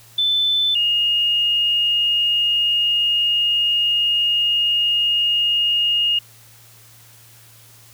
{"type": "tone pair in turn", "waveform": "sine", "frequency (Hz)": [3520, 2851], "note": ["A7", "F7"], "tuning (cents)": [0, 35], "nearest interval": "major third", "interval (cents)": 365, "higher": "first", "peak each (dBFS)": -15, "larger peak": "neither", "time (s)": [[0.18, 0.75], [0.75, 6.19]], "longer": "second", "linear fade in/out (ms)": 5, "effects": ["added 114 Hz sine -50 dBFS peak until 7.93 s", "white hiss -48 dBFS RMS until 7.93 s"]}